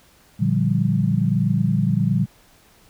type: chord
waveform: sine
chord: G minor seventh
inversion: first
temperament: equal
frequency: 116.54 / 146.83 / 174.61 / 196 Hz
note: Bb2 / D3 / F3 / G3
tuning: 0 / 0 / 0 / 0 cents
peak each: -22 dBFS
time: 0.39-2.26 s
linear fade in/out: 20 ms
effects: pink hiss -54 dBFS RMS until 2.89 s